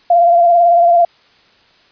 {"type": "tone with vibrato", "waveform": "sine", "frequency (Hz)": 690, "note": "F5", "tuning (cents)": -21, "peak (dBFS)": -6, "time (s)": [0.1, 1.05], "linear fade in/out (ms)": 5, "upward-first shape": "triangle", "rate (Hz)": 18, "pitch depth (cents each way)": 45, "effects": ["white hiss -50 dBFS RMS until 1.91 s", "resampled to 11025 Hz"]}